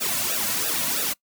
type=noise with flanger; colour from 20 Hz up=white; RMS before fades=-25 dBFS; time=0-1.14 s; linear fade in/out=20 ms; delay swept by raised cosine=0.93 to 2.53 ms; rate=3 Hz; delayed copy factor=-0.85; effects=noise-tail reverb RT60 0.1 s tail -23 dB re dry